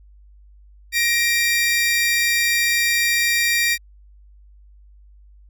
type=tone pair together; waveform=sawtooth; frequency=1878 / 2366 Hz; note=A#6 / D7; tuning=+12 / +12 cents; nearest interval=major third; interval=400 cents; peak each=-16 dBFS; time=0.92-3.78 s; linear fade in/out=50 ms; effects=added 50 Hz sine -45 dBFS peak until 5.49 s